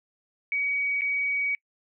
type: tone with dropouts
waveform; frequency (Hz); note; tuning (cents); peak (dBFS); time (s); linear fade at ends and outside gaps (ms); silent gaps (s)
sine; 2261; C#7; +34; -24; 0.52-1.55; 1; 1.01-1.018
effects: noise-tail reverb RT60 0.1 s tail -25 dB re dry